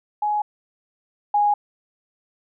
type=tone pair in turn; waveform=sine; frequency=838 / 826.5 Hz; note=G#5 / G#5; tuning=+15 / -9 cents; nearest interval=unison; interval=24 cents; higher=first; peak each=-19 / -15 dBFS; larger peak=second; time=0.22-0.42 / 1.34-1.54 s; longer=neither; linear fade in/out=5 ms; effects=none